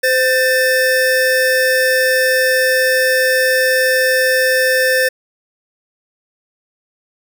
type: tone pair together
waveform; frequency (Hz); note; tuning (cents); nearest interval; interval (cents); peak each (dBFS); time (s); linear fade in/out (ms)
square; 516 / 1780.3; C5 / A6; -24 / +20; octave + major sixth; 2144; -15; 0.03-5.09; 10
effects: none